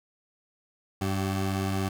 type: tone pair together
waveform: 20% pulse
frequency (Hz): 96.8 / 381.8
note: G2 / G4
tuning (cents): -21 / -46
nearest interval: 2 octaves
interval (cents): 2375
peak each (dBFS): -22 / -31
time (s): 1.01-1.89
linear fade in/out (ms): 5
effects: none